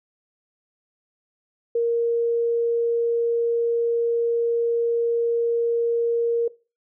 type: tone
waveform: sine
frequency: 467.3 Hz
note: A#4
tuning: 4 cents sharp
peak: -18 dBFS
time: 1.75-6.48 s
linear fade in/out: 5 ms
effects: noise-tail reverb RT60 0.3 s tail -20 dB re dry